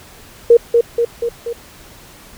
sine tone with echo, 469.8 Hz, A#4, 13 cents sharp, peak -3 dBFS, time 0.5-0.57 s, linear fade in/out 5 ms, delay 240 ms, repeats 4, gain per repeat -4 dB, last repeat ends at 1.53 s, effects pink hiss -41 dBFS RMS until 2.37 s

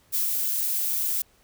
violet noise with ADSR envelope, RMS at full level -24 dBFS, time 0.12-1.22 s, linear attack 28 ms, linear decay 140 ms, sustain -2 dB, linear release 4 ms, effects pink hiss -61 dBFS RMS until 1.43 s

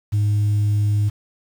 sine tone, 103.83 Hz, G#2, in tune, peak -13 dBFS, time 0.12-1.1 s, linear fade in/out 20 ms, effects tanh soft clip ceiling -14 dBFS + 7-bit

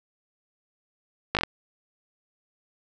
slowing click train, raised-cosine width 0.3 ms, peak -6 dBFS, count 5, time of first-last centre 1.35-1.435 s, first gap 18 ms, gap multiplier 1.11, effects none

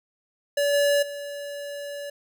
square tone with level steps, 573 Hz, D5, 43 cents flat, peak -21 / -19 / -33 dBFS, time 0.57-2.1 s, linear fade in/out 5 ms, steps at 0.73 / 1.02 s, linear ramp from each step 10 ms, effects none

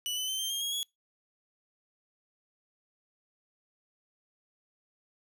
sawtooth tone with pitch steps, 2960 / 3022 / 3086 / 3151 / 3217 / 3284 / 3353 Hz, F#7 / F#7 / G7 / G7 / G7 / G#7 / G#7, 0 / +36 / -28 / +8 / +44 / -20 / +16 cents, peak -28 dBFS, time 0.06-0.83 s, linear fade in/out 0 ms, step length 110 ms, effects noise-tail reverb RT60 0.2 s tail -26 dB re dry

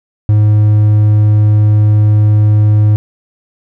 triangle tone, 105.7 Hz, G#2, 31 cents sharp, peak -3 dBFS, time 0.29-2.96 s, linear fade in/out 0 ms, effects none

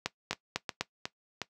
two click trains, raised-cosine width 0.2 ms, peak -16 / -12 dBFS, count 4 / 4, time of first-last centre 0.33-1.417 / 0.06-0.81 s, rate 2.76 / 4 Hz, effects noise-tail reverb RT60 0.1 s tail -17 dB re dry + high-pass 100 Hz 12 dB/octave

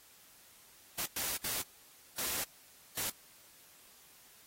white noise bursts at uneven times, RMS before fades -36 dBFS, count 5, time 0.98-1.06 / 1.16-1.37 / 1.44-1.62 / 2.18-2.44 / 2.97-3.1 s, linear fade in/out 5 ms, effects white hiss -60 dBFS RMS until 4.46 s + AAC 48 kbps

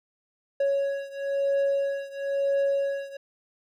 triangle beating tone pair, 555 / 556 Hz, C#5 / C#5, +2 / +5 cents, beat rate 1 Hz, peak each -24 / -26 dBFS, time 0.6-3.17 s, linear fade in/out 5 ms, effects none

